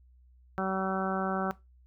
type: harmonic tone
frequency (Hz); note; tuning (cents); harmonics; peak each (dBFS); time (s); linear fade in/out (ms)
190.4; F#3; +50; 1 / 2 / 3 / 4 / 5 / 6 / 7 / 8; -33 / -36 / -37 / -35 / -41 / -39 / -36 / -41; 0.58-1.51; 0
effects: noise-tail reverb RT60 0.2 s tail -18 dB re dry + added 62 Hz sine -56 dBFS peak until 1.86 s